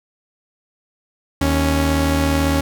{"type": "tone pair together", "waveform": "sawtooth", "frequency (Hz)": [77.91, 277.2], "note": ["D#2", "C#4"], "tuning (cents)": [3, 0], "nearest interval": "octave + minor seventh", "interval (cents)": 2197, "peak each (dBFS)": -14, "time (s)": [1.41, 2.61], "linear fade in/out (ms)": 5, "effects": []}